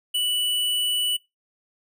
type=tone with hard clipping; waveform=triangle; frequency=2960 Hz; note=F#7; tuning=in tune; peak=-22 dBFS; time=0.14-1.17 s; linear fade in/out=10 ms; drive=18 dB; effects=noise-tail reverb RT60 0.2 s tail -21 dB re dry